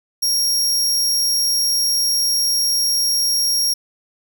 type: tone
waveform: sawtooth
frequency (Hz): 5588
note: F8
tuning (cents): 0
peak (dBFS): -13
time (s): 0.22-3.74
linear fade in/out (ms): 10
effects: none